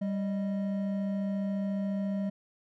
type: tone pair together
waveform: triangle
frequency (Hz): 196 / 622.3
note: G3 / D#5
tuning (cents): 0 / 0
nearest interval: octave + minor sixth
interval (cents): 2000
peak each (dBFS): -27 / -38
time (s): 0.01-2.3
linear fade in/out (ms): 10
effects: none